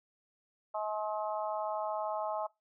harmonic tone, 212.8 Hz, G#3, 42 cents sharp, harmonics 3 / 4 / 5 / 6, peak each -36 / -37 / -40 / -44 dBFS, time 0.74-2.47 s, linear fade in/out 10 ms, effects noise-tail reverb RT60 0.2 s tail -21 dB re dry

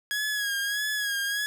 sawtooth tone with vibrato, 1661.2 Hz, G#6, in tune, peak -23 dBFS, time 0.11-1.46 s, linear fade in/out 0 ms, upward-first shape sine, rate 1.6 Hz, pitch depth 52 cents each way, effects none

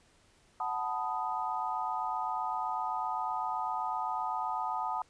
sine chord, B dominant seventh, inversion second, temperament equal, 740 / 880 / 987.8 / 1244.5 Hz, F#5 / A5 / B5 / D#6, 0 / 0 / 0 / 0 cents, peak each -37 / -35 / -38 / -37 dBFS, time 0.6-5.02 s, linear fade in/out 2 ms, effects pink hiss -65 dBFS RMS until 5.09 s + resampled to 22050 Hz

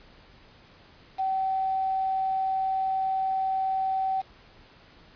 sine tone with quantisation, 765 Hz, G5, 42 cents flat, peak -24 dBFS, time 1.18-4.22 s, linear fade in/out 20 ms, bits 7, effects pink hiss -54 dBFS RMS until 5.15 s + resampled to 11025 Hz

